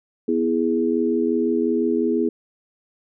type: chord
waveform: sine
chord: E major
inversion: second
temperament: equal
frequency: 246.9 / 329.6 / 415.3 Hz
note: B3 / E4 / G#4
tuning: 0 / 0 / 0 cents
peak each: -22 dBFS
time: 0.28-2.29 s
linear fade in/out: 5 ms
effects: none